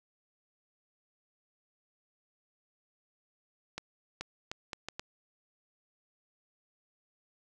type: accelerating click train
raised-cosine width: 0.2 ms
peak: -20 dBFS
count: 6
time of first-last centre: 3.78-4.995 s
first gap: 430 ms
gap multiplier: 0.71
effects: none